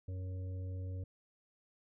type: harmonic tone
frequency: 92.5 Hz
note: F#2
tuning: in tune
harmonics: 1 / 3 / 5 / 6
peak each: -38 / -54 / -56 / -58 dBFS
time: 0.08-1.04 s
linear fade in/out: 5 ms
effects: none